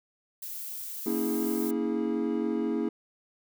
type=noise; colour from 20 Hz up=violet; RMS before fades=-38 dBFS; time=0.42-1.71 s; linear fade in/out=5 ms
type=chord; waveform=triangle; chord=A# half-diminished seventh; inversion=none; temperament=equal with one note detuned; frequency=233.1 / 277.2 / 323.4 / 415.3 Hz; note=A#3 / C#4 / E4 / G#4; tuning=0 / 0 / -33 / 0 cents; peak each=-29 / -32 / -29 / -31 dBFS; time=1.06-2.89 s; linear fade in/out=5 ms
effects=none